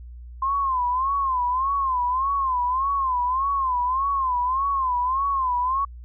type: tone with vibrato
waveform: sine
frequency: 1046.5 Hz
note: C6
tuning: in tune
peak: -20 dBFS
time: 0.42-5.85 s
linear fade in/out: 5 ms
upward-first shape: sine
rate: 1.7 Hz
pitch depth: 120 cents each way
effects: added 60 Hz sine -37 dBFS peak until 6.04 s